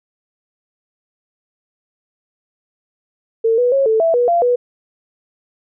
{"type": "tone with pitch steps", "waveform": "sine", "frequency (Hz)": [452.1, 490.6, 546, 441.7, 660, 485.5, 688, 489.5], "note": ["A4", "B4", "C#5", "A4", "E5", "B4", "F5", "B4"], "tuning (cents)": [47, -12, -26, 7, 2, -30, -26, -15], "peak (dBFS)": -11, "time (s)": [3.44, 4.56], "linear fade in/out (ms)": 10, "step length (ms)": 140, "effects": []}